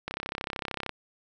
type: click train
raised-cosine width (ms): 0.3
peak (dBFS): -16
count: 28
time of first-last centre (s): 0.08-0.893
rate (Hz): 33.2
effects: none